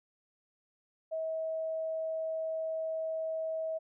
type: tone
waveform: sine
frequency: 642 Hz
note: E5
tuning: 46 cents flat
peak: -32 dBFS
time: 1.11-3.79 s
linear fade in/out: 20 ms
effects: none